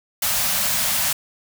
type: band-stop noise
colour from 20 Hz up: white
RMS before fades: -21 dBFS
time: 0.22-1.13 s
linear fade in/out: 5 ms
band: 250 to 540 Hz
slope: 96 dB/octave
effects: none